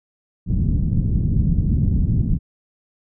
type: low-pass noise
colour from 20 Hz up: white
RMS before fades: -18 dBFS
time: 0.46-2.39 s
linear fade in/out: 50 ms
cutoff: 180 Hz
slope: 24 dB/octave
effects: none